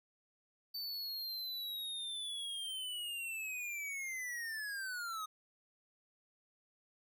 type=linear sweep; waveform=square; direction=down; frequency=4573 to 1244.5 Hz; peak=-40 dBFS; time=0.74-5.26 s; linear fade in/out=10 ms; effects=none